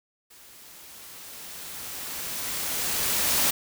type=noise with level ramp; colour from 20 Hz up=white; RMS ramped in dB=-51 to -22 dBFS; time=0.3-3.51 s; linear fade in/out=10 ms; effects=none